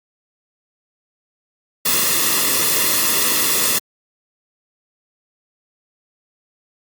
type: noise with comb filter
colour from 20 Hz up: white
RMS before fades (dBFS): -17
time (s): 1.85-3.79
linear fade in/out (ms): 10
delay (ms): 1.3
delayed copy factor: -0.7
effects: Opus 48 kbps